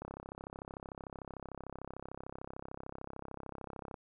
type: click train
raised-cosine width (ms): 1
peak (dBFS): -29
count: 132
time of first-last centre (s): 0.02-3.942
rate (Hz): 33.4
effects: none